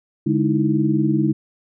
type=tone cluster; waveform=sine; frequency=143.2 / 207.9 / 307.2 / 327.4 Hz; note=D3 / G#3 / D#4 / E4; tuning=-43 / +2 / -22 / -12 cents; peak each=-21 dBFS; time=0.26-1.33 s; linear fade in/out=10 ms; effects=none